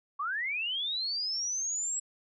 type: linear sweep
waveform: sine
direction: up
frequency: 1084 to 7770 Hz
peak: -30 dBFS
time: 0.19-2 s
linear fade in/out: 10 ms
effects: none